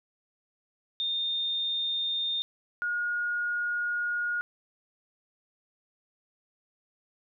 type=tone pair in turn; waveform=sine; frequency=3641 / 1436.2 Hz; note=A#7 / F6; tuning=-41 / +48 cents; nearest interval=octave + major third; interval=1611 cents; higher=first; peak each=-27 dBFS; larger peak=neither; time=1-2.42 / 2.82-4.41 s; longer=second; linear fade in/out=0 ms; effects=none